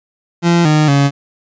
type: tone with pitch steps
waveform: 30% pulse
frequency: 171.2 / 152.9 / 140.7 Hz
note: F3 / D#3 / C#3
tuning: -34 / -30 / +26 cents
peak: -6 dBFS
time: 0.42-1.11 s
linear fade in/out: 50 ms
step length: 230 ms
effects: resampled to 16000 Hz